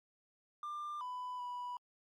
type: tone with pitch steps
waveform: triangle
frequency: 1193 / 997 / 983 Hz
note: D6 / B5 / B5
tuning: +27 / +16 / -8 cents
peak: -37 dBFS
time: 0.63-1.77 s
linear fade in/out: 2 ms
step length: 380 ms
effects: tanh soft clip ceiling -33 dBFS + MP3 64 kbps